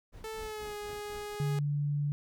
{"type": "noise with tremolo", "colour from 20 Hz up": "brown", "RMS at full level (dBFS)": -46, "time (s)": [0.12, 1.36], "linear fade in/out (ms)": 20, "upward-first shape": "triangle", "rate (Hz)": 4.1, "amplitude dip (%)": 100}
{"type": "tone with pitch glide", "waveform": "sawtooth", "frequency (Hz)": [440, 415.3], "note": ["A4", "G#4"], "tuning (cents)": [0, 0], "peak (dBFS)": -34, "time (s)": [0.24, 1.59], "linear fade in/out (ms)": 2, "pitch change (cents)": -100, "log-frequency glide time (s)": [0.37, 0.75]}
{"type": "tone", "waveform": "sine", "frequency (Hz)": 145.3, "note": "D3", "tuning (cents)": -18, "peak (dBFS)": -28, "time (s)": [1.4, 2.12], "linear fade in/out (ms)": 0}
{"effects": []}